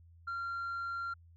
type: tone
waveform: sine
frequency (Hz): 1380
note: F6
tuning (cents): -21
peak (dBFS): -33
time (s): 0.27-1.14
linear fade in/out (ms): 10
effects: tanh soft clip ceiling -34 dBFS + added 84 Hz sine -56 dBFS peak until 1.36 s